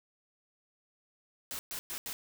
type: noise bursts at uneven times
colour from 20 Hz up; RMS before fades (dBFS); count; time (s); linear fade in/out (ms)
white; -39; 4; 1.51-1.59 / 1.71-1.79 / 1.9-1.98 / 2.06-2.13; 0
effects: none